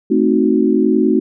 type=chord; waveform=sine; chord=A diminished seventh; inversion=none; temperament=equal; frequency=220 / 261.6 / 311.1 / 370 Hz; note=A3 / C4 / Eb4 / Gb4; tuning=0 / 0 / 0 / 0 cents; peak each=-16 dBFS; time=0.1-1.2 s; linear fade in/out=10 ms; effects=none